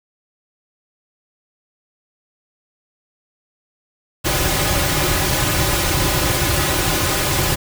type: noise with comb filter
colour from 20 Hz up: pink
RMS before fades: -18 dBFS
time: 4.24-7.56 s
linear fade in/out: 20 ms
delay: 4.4 ms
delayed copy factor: -0.85
effects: none